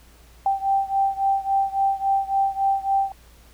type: beating tone pair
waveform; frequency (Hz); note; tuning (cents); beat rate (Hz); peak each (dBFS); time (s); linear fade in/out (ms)
sine; 782 / 785.6; G5 / G5; -4 / +4; 3.6; -21 / -23; 0.46-3.12; 2
effects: added 58 Hz sine -49 dBFS peak until 3.53 s + pink hiss -54 dBFS RMS until 3.53 s